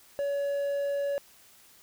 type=tone; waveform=triangle; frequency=565 Hz; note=C#5; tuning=33 cents sharp; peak=-25 dBFS; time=0.19-1.18 s; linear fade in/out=0 ms; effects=white hiss -57 dBFS RMS until 1.82 s